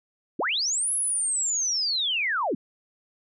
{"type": "linear two-way sweep", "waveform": "sine", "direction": "up then down", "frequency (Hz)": [184.5, 10880, 184.5], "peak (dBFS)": -23, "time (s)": [0.39, 2.55], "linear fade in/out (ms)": 5, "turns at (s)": 0.93, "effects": []}